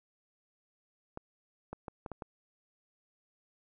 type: clicks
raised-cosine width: 1 ms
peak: -26 dBFS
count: 6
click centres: 1.174 / 1.73 / 1.882 / 2.062 / 2.117 / 2.222 s
effects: none